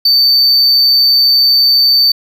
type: tone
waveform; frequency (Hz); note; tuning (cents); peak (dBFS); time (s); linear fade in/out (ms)
triangle; 4566; D8; -50; -5; 0.05-2.12; 5
effects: none